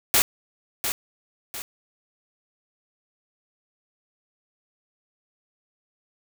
white noise with echo, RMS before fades -18 dBFS, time 0.14-0.22 s, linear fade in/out 0 ms, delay 700 ms, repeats 2, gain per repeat -8 dB, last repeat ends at 1.62 s, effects none

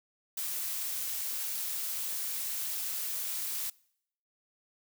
blue noise, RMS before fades -35 dBFS, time 0.37-3.7 s, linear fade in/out 5 ms, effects noise-tail reverb RT60 0.7 s tail -24 dB re dry

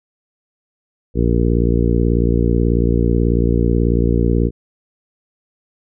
harmonic tone, 58.27 Hz, A#1, in tune, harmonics 1 / 2 / 3 / 4 / 5 / 6 / 7 / 8, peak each -16 / -19 / -21 / -22 / -23 / -24 / -24 / -25 dBFS, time 1.14-4.51 s, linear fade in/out 50 ms, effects none

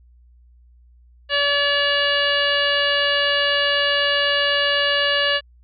harmonic tone, 572 Hz, D5, 46 cents flat, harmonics 1 / 2 / 3 / 4 / 5 / 6 / 7 / 8, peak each -23 / -28 / -21 / -33 / -21 / -30 / -30 / -31 dBFS, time 1.29-5.41 s, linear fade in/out 50 ms, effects added 60 Hz sine -48 dBFS peak until 5.63 s

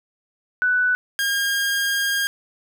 sine / sawtooth tone pair in turn, 1490 / 1617.5 Hz, F#6 / G#6, +12 / -46 cents, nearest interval minor second, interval 142 cents, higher second, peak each -16 dBFS, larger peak neither, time 0.62-0.95 / 1.19-2.27 s, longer second, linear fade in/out 0 ms, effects none

